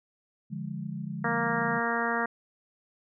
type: chord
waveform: sine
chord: D diminished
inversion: none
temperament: equal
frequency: 146.83 / 174.61 / 207.7 Hz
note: D3 / F3 / Ab3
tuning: 0 / 0 / 0 cents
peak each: -37 dBFS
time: 0.5-1.8 s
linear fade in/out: 20 ms
type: harmonic tone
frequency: 233.1 Hz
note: A#3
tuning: in tune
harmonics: 1 / 2 / 3 / 4 / 5 / 6 / 7 / 8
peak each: -34 / -34 / -34 / -34 / -34 / -34 / -34 / -34 dBFS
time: 1.24-2.26 s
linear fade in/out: 5 ms
effects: none